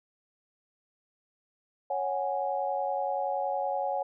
sine chord, C# suspended fourth, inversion none, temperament equal, 554.4 / 740 / 830.6 Hz, C#5 / F#5 / G#5, 0 / 0 / 0 cents, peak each -32 dBFS, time 1.9-4.03 s, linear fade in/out 5 ms, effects none

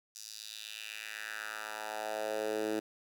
10% pulse tone with high-pass filter sweep, 108 Hz, A2, 32 cents flat, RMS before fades -39 dBFS, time 0.15-2.8 s, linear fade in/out 10 ms, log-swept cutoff 5800 to 320 Hz, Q 2.5, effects none

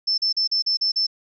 sine tone bursts, 5300 Hz, E8, 9 cents sharp, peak -18 dBFS, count 7, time 0.07-1.068 s, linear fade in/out 10 ms, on 110 ms, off 38 ms, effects none

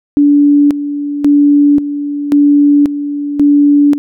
sine tone with tremolo, 288.9 Hz, D4, 28 cents flat, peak -4 dBFS, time 0.17-3.98 s, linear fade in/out 0 ms, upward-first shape square, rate 0.93 Hz, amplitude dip 70%, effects none

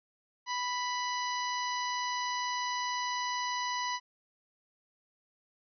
harmonic tone with a mistuned harmonic, 987.8 Hz, B5, in tune, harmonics 1 / 2 / 3 / 4 / 5 / 6, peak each -33 / -38 / -43 / -43 / -43 / -44 dBFS, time 0.46-4 s, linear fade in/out 50 ms, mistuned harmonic 4, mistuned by +38 cents, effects none

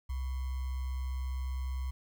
sine tone with sample-and-hold, 64.9 Hz, C2, 13 cents flat, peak -32 dBFS, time 0.09-1.91 s, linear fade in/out 10 ms, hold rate 1050 Hz, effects none

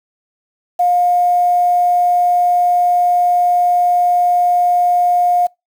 sine tone with quantisation, 710 Hz, F5, 28 cents sharp, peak -10 dBFS, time 0.79-5.47 s, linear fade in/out 10 ms, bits 6, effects noise-tail reverb RT60 0.2 s tail -25 dB re dry

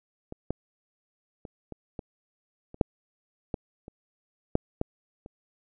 clicks, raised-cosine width 2 ms, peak -24 / -15 / -27 / -25 / -22 / -30 / -6 / -16 / -29 / -8 / -13 / -29 dBFS, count 12, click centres 0.324 / 0.506 / 1.452 / 1.723 / 1.992 / 2.744 / 2.812 / 3.542 / 3.881 / 4.554 / 4.814 / 5.261 s, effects none

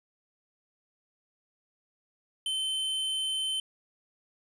square tone, 3078 Hz, G7, 32 cents flat, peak -29 dBFS, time 2.46-3.6 s, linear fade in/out 2 ms, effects resampled to 22050 Hz + 11-bit

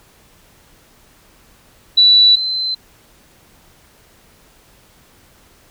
sine tone pair in turn, 3951 / 4071 Hz, B7 / C8, 0 / -48 cents, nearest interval minor second, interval 52 cents, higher second, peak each -6 / -17 dBFS, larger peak first, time 1.97-2.36 / 2.36-2.75 s, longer neither, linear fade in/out 10 ms, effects pink hiss -50 dBFS RMS until 5.7 s

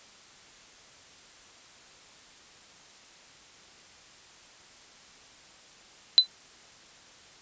sine tone with exponential decay, 4018 Hz, B7, 29 cents sharp, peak -8 dBFS, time 6.18-6.27 s, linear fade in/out 0 ms, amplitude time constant 18 ms, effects white hiss -53 dBFS RMS until 7.41 s + resampled to 16000 Hz

